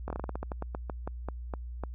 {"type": "slowing click train", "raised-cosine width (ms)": 1, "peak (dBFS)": -21, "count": 17, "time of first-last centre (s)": [0.08, 1.837], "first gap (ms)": 22, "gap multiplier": 1.19, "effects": ["added 60 Hz sine -37 dBFS peak until 1.94 s"]}